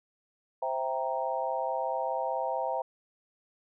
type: chord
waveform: sine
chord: C dominant seventh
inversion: none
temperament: equal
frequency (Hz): 523.3 / 659.3 / 784 / 932.3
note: C5 / E5 / G5 / Bb5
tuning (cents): 0 / 0 / 0 / 0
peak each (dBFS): -34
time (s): 0.62-2.82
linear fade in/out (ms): 5
effects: none